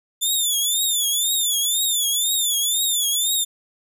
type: tone with vibrato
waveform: 15% pulse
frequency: 3520 Hz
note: A7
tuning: in tune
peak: -12 dBFS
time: 0.21-3.45 s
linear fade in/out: 20 ms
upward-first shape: triangle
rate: 2 Hz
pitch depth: 140 cents each way
effects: none